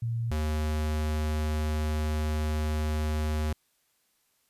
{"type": "tone pair in turn", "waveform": ["sine", "square"], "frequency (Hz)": [115.8, 76.68], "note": ["A#2", "D#2"], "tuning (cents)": [-11, -25], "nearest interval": "perfect fifth", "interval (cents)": 714, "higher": "first", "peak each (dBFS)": -27, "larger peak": "neither", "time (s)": [[0.02, 0.31], [0.31, 3.53]], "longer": "second", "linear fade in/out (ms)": 5, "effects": ["white hiss -71 dBFS RMS until 4.49 s", "resampled to 32000 Hz"]}